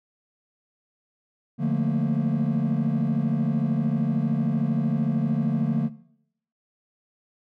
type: chord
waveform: triangle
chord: Bb major seventh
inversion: first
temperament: equal with one note detuned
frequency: 146.83 / 175.83 / 220 / 233.1 Hz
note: D3 / F3 / A3 / Bb3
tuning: 0 / +12 / 0 / 0 cents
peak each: -23 / -26 / -25 / -24 dBFS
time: 1.58-5.9 s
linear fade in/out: 50 ms
effects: noise-tail reverb RT60 0.7 s tail -19 dB re dry + tanh soft clip ceiling -14 dBFS